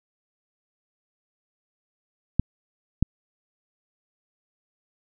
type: clicks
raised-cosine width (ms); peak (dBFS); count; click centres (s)
5; -6; 2; 2.396 / 3.026
effects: none